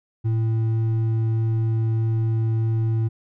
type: tone with hard clipping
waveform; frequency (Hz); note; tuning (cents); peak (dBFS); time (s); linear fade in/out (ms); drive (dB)
triangle; 112.3; A2; +36; -20; 0.24-3.09; 20; 8
effects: none